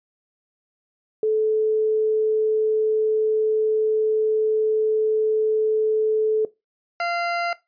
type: tone pair in turn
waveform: sine / 20% pulse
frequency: 434.2 / 690.6 Hz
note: A4 / F5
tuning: -23 / -20 cents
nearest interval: minor sixth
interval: 803 cents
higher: second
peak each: -17 dBFS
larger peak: neither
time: 1.23-6.45 / 7-7.53 s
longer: first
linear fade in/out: 2 ms
effects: noise-tail reverb RT60 0.2 s tail -18 dB re dry + resampled to 11025 Hz